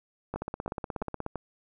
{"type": "two click trains", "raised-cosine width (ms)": 1, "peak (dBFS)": [-19, -19], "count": [4, 16], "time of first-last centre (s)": [[0.34, 1.357], [0.36, 1.264]], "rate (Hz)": [2.95, 16.6], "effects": []}